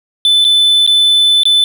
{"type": "tone with dropouts", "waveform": "triangle", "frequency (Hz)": 3510, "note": "A7", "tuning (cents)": -5, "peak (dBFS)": -5, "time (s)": [0.25, 1.64], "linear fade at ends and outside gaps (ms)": 1, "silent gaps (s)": [[0.444, 0.449], [0.865, 0.875], [1.434, 1.454]], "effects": []}